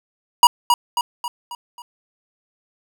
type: tone with echo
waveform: square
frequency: 961 Hz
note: B5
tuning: 48 cents flat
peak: -6 dBFS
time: 0.43-0.47 s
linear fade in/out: 2 ms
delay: 270 ms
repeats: 5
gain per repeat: -6 dB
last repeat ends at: 1.82 s
effects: none